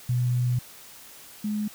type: tone pair in turn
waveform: sine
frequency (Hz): 123.47 / 210.4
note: B2 / G#3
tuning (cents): 0 / +23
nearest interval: major sixth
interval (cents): 923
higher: second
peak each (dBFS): -21 / -25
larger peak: first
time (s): 0.09-0.59 / 1.44-1.68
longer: first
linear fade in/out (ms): 5
effects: white hiss -47 dBFS RMS until 1.74 s